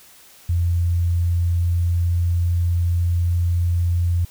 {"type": "tone with pitch glide", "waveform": "sine", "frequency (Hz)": [86.2, 86.75], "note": ["F2", "F2"], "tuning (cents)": [-22, -11], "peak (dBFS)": -16, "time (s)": [0.49, 4.25], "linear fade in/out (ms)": 5, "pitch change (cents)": 11, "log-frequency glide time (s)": [0.78, 3.73], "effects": ["white hiss -48 dBFS RMS until 4.3 s"]}